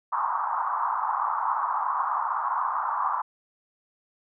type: band-pass noise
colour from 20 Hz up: pink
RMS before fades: -27 dBFS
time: 0.12-3.22 s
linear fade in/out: 10 ms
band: 890 to 1200 Hz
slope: 48 dB/octave
effects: none